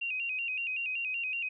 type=tone with vibrato; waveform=sine; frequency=2637 Hz; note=E7; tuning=in tune; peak=-31 dBFS; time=0.01-1.49 s; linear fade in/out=10 ms; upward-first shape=square; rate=5.3 Hz; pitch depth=80 cents each way; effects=none